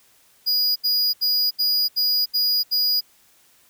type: tone bursts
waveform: square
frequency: 4900 Hz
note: D#8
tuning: 27 cents flat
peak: -18 dBFS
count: 7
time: 0.46-3.01 s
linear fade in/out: 20 ms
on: 300 ms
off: 75 ms
effects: white hiss -57 dBFS RMS until 3.69 s